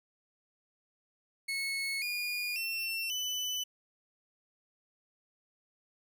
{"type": "tone with pitch steps", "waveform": "30% pulse", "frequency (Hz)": [2194, 2434, 2701, 2997], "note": ["C#7", "D#7", "E7", "F#7"], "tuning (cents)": [-18, -39, 42, 22], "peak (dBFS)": -30, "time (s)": [1.48, 3.64], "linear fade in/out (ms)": 10, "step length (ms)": 540, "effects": []}